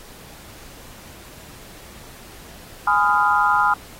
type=chord; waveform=sine; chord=F half-diminished seventh; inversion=first; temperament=equal with one note detuned; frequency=830.6 / 1007.9 / 1244.5 / 1396.9 Hz; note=Ab5 / Cb6 / Eb6 / F6; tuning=0 / +35 / 0 / 0 cents; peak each=-20 dBFS; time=2.87-3.74 s; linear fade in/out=5 ms; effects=pink hiss -43 dBFS RMS until 3.99 s + AAC 48 kbps